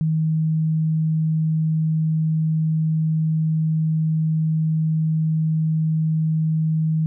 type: tone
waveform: sine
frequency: 158.3 Hz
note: D#3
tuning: 30 cents sharp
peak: -17 dBFS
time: 0.01-7.06 s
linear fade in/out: 0 ms
effects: none